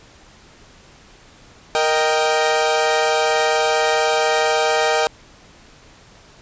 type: chord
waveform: sawtooth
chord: Eb major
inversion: second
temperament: equal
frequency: 466.2 / 622.3 / 784 Hz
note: Bb4 / Eb5 / G5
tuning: 0 / 0 / 0 cents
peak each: -16 dBFS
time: 1.75-5.07 s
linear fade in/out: 0 ms
effects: pink hiss -47 dBFS RMS until 6.41 s + resampled to 16000 Hz